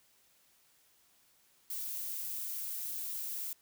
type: noise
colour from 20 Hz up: violet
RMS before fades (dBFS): -39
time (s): 1.7-3.53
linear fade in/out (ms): 2
effects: white hiss -68 dBFS RMS until 3.61 s